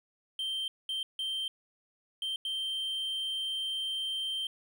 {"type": "tone bursts at uneven times", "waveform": "triangle", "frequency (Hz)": 3136, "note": "G7", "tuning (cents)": 0, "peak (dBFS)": -30, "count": 5, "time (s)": [[0.39, 0.68], [0.89, 1.03], [1.19, 1.48], [2.22, 2.36], [2.45, 4.47]], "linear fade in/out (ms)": 2, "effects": []}